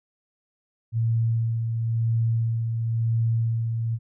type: tone with tremolo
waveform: sine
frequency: 114.4 Hz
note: A#2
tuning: 32 cents flat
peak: -19 dBFS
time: 0.92-3.99 s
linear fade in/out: 50 ms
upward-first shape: sine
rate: 0.97 Hz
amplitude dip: 40%
effects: none